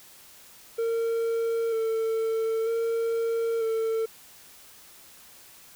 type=tone with vibrato; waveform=triangle; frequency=453.1 Hz; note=A#4; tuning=49 cents flat; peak=-22 dBFS; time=0.78-4.06 s; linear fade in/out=10 ms; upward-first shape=square; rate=0.53 Hz; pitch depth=20 cents each way; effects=white hiss -51 dBFS RMS until 5.75 s